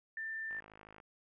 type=tone; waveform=sine; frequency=1784 Hz; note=A6; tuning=23 cents sharp; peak=-38 dBFS; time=0.17-0.6 s; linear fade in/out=2 ms
type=click train; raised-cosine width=0.5 ms; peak=-39 dBFS; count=27; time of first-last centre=0.51-1.001 s; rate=52.9 Hz
effects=none